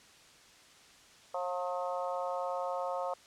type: harmonic tone with a mistuned harmonic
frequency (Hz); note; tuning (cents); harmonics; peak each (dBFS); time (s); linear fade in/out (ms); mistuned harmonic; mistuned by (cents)
180; F#3; -47; 3 / 4 / 5 / 6 / 7; -36 / -38 / -40 / -42 / -43; 1.34-3.14; 5; 4; -23
effects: white hiss -58 dBFS RMS until 3.26 s + low-pass 7000 Hz 12 dB/octave